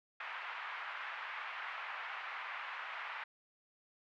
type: band-pass noise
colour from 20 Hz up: pink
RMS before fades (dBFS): -44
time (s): 0.2-3.24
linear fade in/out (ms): 5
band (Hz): 950 to 2500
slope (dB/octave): 24
effects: none